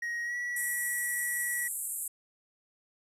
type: tone with pitch glide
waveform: triangle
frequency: 1886 to 1939 Hz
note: A#6 to B6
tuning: +20 to -32 cents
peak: -30 dBFS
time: 0.02-1.68 s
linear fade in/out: 5 ms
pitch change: +48 cents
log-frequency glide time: 0.24-0.35 s
type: band-pass noise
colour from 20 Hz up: pink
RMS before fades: -36 dBFS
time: 0.56-2.08 s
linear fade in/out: 5 ms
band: 7600 to 13000 Hz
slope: 96 dB/octave
effects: none